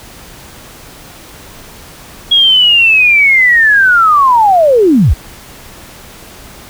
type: linear sweep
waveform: sine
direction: down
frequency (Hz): 3322 to 42.56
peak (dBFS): -4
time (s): 2.31-5.14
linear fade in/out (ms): 10
effects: pink hiss -34 dBFS RMS until 6.69 s